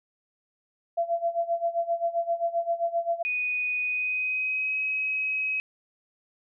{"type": "tone with tremolo", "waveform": "sine", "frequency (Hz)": 679, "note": "F5", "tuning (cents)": -49, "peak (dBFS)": -21, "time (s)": [0.97, 3.23], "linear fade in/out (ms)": 10, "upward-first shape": "sine", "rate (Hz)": 7.6, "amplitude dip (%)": 85}
{"type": "tone with pitch glide", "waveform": "sine", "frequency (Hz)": [2483, 2544], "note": ["D#7", "D#7"], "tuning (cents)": [-4, 38], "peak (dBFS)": -25, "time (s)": [3.25, 5.6], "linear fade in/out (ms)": 0, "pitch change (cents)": 42, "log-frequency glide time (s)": [3.82, 4.77]}
{"effects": []}